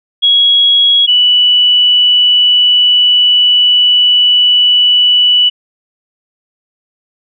sine tone pair in turn, 3322 / 2960 Hz, G#7 / F#7, 0 / 0 cents, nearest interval major second, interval 200 cents, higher first, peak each -5 dBFS, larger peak neither, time 0.22-1.07 / 1.07-5.5 s, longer second, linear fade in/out 20 ms, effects none

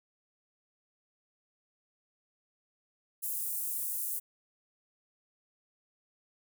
pink high-pass noise, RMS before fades -35 dBFS, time 3.22-4.2 s, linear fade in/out 20 ms, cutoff 9900 Hz, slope 24 dB/octave, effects none

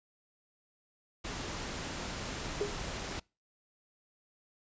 pink noise, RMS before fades -39 dBFS, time 1.24-3.2 s, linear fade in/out 10 ms
sine tone with exponential decay, 409.4 Hz, G#4, 25 cents flat, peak -26 dBFS, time 2.61-2.78 s, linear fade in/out 1 ms, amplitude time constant 35 ms
effects noise-tail reverb RT60 0.3 s tail -26 dB re dry + resampled to 16000 Hz

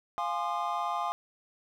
triangle chord, F minor seventh, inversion none, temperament equal with one note detuned, 698.5 / 830.6 / 1046.5 / 1212.6 Hz, F5 / Ab5 / C6 / Eb6, 0 / 0 / 0 / -45 cents, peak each -33 dBFS, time 0.18-1.12 s, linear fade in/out 0 ms, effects none

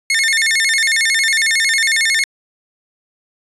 sawtooth tone with vibrato, 1975.5 Hz, B6, in tune, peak -9 dBFS, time 0.1-2.24 s, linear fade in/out 2 ms, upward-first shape square, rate 11 Hz, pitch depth 160 cents each way, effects resampled to 24000 Hz

